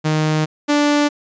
sawtooth tone pair in turn, 155 / 292.6 Hz, D#3 / D4, -6 / -6 cents, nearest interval major seventh, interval 1100 cents, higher second, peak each -11 / -9 dBFS, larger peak second, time 0.04-0.46 / 0.68-1.09 s, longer first, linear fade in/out 20 ms, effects resampled to 16000 Hz

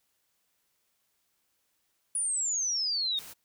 sine exponential sweep, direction down, 9860 to 3646 Hz, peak -27 dBFS, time 2.15-3.19 s, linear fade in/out 2 ms
white noise, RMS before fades -46 dBFS, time 3.17-3.34 s, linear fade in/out 20 ms
effects white hiss -75 dBFS RMS until 3.44 s

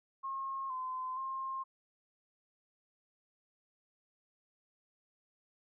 sine tone with pitch steps, 1078 / 1028 / 1063 Hz, C#6 / C6 / C6, -49 / -31 / +27 cents, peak -36 dBFS, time 0.23-1.64 s, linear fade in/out 20 ms, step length 470 ms, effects none

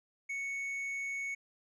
sine tone with tanh clipping, 2217 Hz, C#7, in tune, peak -36 dBFS, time 0.29-1.35 s, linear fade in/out 10 ms, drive 5 dB, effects none

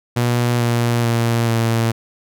sawtooth tone with pitch steps, 120.5 / 118.57 / 116.66 / 114.79 Hz, B2 / A#2 / A#2 / A#2, -42 / +30 / +2 / -26 cents, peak -11 dBFS, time 0.16-1.92 s, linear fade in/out 10 ms, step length 440 ms, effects none

